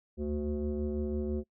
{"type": "tone with frequency modulation", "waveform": "sine", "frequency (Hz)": 220.5, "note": "A3", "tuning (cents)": 4, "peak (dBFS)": -29, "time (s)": [0.17, 1.44], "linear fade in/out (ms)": 50, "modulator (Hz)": 149, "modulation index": 1.4, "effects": ["noise-tail reverb RT60 0.1 s tail -25 dB re dry", "tanh soft clip ceiling -25 dBFS"]}